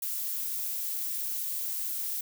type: noise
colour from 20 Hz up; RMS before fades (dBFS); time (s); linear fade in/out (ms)
violet; -33; 0.02-2.21; 5
effects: none